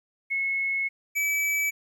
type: tone pair in turn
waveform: sine / square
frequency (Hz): 2185 / 2298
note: C#7 / D7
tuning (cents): -26 / -38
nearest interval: minor second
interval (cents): 88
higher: second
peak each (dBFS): -24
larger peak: neither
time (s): 0.3-0.89 / 1.15-1.71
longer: first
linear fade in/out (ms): 20
effects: 11-bit